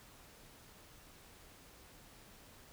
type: silence
effects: pink hiss -59 dBFS RMS until 2.72 s